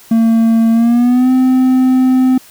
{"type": "tone with pitch glide", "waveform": "triangle", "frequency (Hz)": [226.8, 257.5], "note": ["A#3", "C4"], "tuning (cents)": [-47, -28], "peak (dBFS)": -5, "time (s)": [0.11, 2.38], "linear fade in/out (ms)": 5, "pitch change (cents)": 219, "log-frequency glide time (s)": [0.72, 1.31], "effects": ["white hiss -41 dBFS RMS until 2.5 s"]}